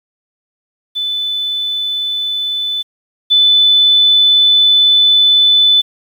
sine tone pair in turn, 3502 / 3502 Hz, A7 / A7, -9 / -9 cents, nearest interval unison, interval 0 cents, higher neither, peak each -15 / -6 dBFS, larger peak second, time 0.95-2.83 / 3.3-5.82 s, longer second, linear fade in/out 20 ms, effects 7-bit

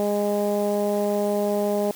15% pulse tone with low-pass filter, 205.5 Hz, G#3, 18 cents flat, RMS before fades -23 dBFS, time 0-1.91 s, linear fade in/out 0 ms, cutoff 650 Hz, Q 1.8, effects white hiss -42 dBFS RMS until 1.95 s

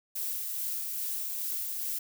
violet noise with tremolo, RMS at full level -33 dBFS, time 0.15-1.99 s, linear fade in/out 10 ms, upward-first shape sine, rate 2.4 Hz, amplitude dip 25%, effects none

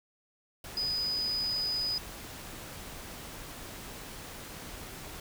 sine tone in noise, 4978 Hz, D#8, in tune, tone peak -29 dBFS, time 0.77-1.98 s, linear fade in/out 2 ms, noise pink, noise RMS -44 dBFS, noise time 0.64-5.2 s, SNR +12 dB, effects none

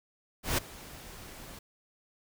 pink noise with ADSR envelope, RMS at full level -26 dBFS, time 0.43-1.59 s, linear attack 150 ms, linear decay 9 ms, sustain -21 dB, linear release 4 ms, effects none

